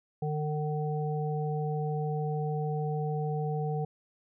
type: harmonic tone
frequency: 151.1 Hz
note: D3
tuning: 50 cents sharp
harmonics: 1 / 3 / 5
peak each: -30 / -35 / -37 dBFS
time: 0.22-3.85 s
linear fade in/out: 5 ms
effects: none